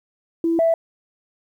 sine tone pair in turn, 332.1 / 660.2 Hz, E4 / E5, +13 / +2 cents, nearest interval octave, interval 1189 cents, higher second, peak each -16 / -13 dBFS, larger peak second, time 0.44-0.59 / 0.59-0.74 s, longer neither, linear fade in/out 2 ms, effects tanh soft clip ceiling -9 dBFS + 9-bit

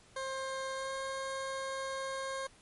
20% pulse tone with pitch glide, 531 to 535.6 Hz, C5 to C5, +25 to +40 cents, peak -31 dBFS, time 0.16-2.47 s, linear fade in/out 5 ms, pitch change +15 cents, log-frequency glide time 0.75-0.91 s, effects pink hiss -61 dBFS RMS until 2.61 s + MP3 48 kbps

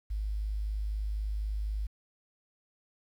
sine tone, 52 Hz, G#1, 3 cents sharp, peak -30 dBFS, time 0.1-1.87 s, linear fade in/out 10 ms, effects 10-bit

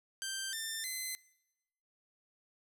10% pulse tone with pitch steps, 1568 / 1790.8 / 2045 Hz, G6 / A6 / C7, 0 / +30 / -40 cents, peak -28 dBFS, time 0.22-1.15 s, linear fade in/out 0 ms, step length 310 ms, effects noise-tail reverb RT60 0.9 s tail -22 dB re dry

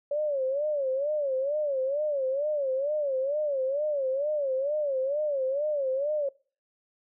sine tone with vibrato, 563 Hz, C#5, 27 cents sharp, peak -25 dBFS, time 0.11-6.29 s, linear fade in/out 5 ms, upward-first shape sine, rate 2.2 Hz, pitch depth 140 cents each way, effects noise-tail reverb RT60 0.4 s tail -24 dB re dry

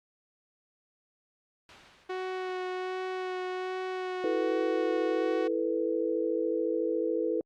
white noise with exponential decay, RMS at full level -45 dBFS, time 1.69-3.21 s, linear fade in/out 1 ms, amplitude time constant 330 ms
sawtooth tone with vibrato, 370 Hz, F#4, in tune, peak -28 dBFS, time 2.09-5.48 s, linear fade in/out 10 ms, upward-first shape sine, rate 1.3 Hz, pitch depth 12 cents each way
sine chord, E suspended fourth, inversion none, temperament equal, 329.6 / 440 / 493.9 Hz, E4 / A4 / B4, 0 / 0 / 0 cents, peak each -31 dBFS, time 4.24-7.41 s, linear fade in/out 2 ms
effects low-pass 3000 Hz 12 dB/octave + Opus 48 kbps

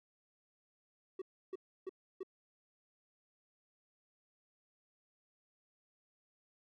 triangle tone bursts, 378.1 Hz, F#4, 38 cents sharp, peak -37 dBFS, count 4, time 1.19-2.232 s, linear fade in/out 5 ms, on 28 ms, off 310 ms, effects none

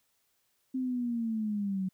sine linear sweep, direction down, 262 to 185 Hz, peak -29 dBFS, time 0.74-1.89 s, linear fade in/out 10 ms, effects white hiss -74 dBFS RMS until 1.93 s

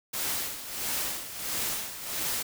white noise with tremolo, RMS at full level -30 dBFS, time 0.13-2.43 s, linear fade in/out 10 ms, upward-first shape sine, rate 1.5 Hz, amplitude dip 70%, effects none

